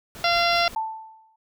pink noise with tremolo, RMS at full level -40 dBFS, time 0.15-0.75 s, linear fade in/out 0 ms, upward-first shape sine, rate 5.4 Hz, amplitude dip 45%
harmonic tone, 688 Hz, F5, 26 cents flat, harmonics 1 / 2 / 3 / 4 / 5 / 6 / 7 / 8, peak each -22 / -25 / -27 / -28 / -29 / -30 / -30 / -31 dBFS, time 0.24-0.68 s, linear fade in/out 2 ms
sine tone with exponential decay, 883 Hz, A5, 6 cents sharp, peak -21 dBFS, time 0.76-1.36 s, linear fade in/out 5 ms, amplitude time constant 130 ms
effects none

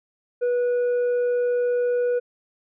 triangle tone with tanh clipping, 488.1 Hz, B4, 20 cents flat, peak -20 dBFS, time 0.41-2.2 s, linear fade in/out 20 ms, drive 8 dB, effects none

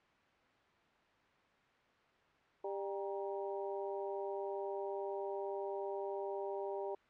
harmonic tone with a mistuned harmonic, 198.2 Hz, G3, 19 cents sharp, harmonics 2 / 3 / 4 / 5, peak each -40 / -44 / -46 / -48 dBFS, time 2.64-6.95 s, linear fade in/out 5 ms, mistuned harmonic 5, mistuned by -87 cents, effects white hiss -68 dBFS RMS until 7.09 s + low-pass 2000 Hz 12 dB/octave

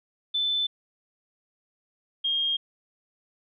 sine tone pair in turn, 3520 / 3230 Hz, A7 / G#7, 0 / -49 cents, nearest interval minor second, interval 149 cents, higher first, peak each -23 dBFS, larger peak neither, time 0.34-0.67 / 2.24-2.57 s, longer neither, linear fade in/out 10 ms, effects none

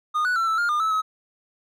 triangle tone with pitch steps, 1227 / 1477 / 1345 / 1318 / 1409 / 1210 / 1306 / 1279 Hz, D#6 / F#6 / E6 / E6 / F6 / D#6 / E6 / D#6, -25 / -3 / +34 / -1 / +15 / -49 / -17 / +47 cents, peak -18 dBFS, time 0.14-1.02 s, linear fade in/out 20 ms, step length 110 ms, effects none

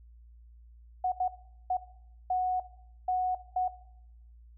sine tone bursts at uneven times, 736 Hz, F#5, 9 cents flat, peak -25 dBFS, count 6, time 1.04-1.12 / 1.2-1.28 / 1.7-1.77 / 2.3-2.6 / 3.08-3.35 / 3.56-3.68 s, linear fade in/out 5 ms, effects noise-tail reverb RT60 0.8 s tail -18 dB re dry + added 58 Hz sine -51 dBFS peak until 4.57 s

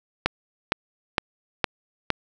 click train, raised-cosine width 0.3 ms, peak -3 dBFS, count 5, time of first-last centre 0.26-2.103 s, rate 2.17 Hz, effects none

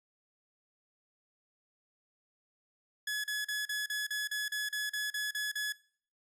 sawtooth tone bursts, 1698 Hz, G#6, 38 cents sharp, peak -29 dBFS, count 13, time 3.07-5.724 s, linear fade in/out 5 ms, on 170 ms, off 37 ms, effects noise-tail reverb RT60 0.5 s tail -21 dB re dry + resampled to 32000 Hz

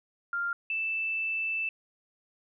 sine tone pair in turn, 1396 / 2645 Hz, F6 / E7, -1 / +5 cents, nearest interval major seventh, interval 1106 cents, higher second, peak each -28 dBFS, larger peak neither, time 0.33-0.53 / 0.7-1.69 s, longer second, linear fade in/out 2 ms, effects none

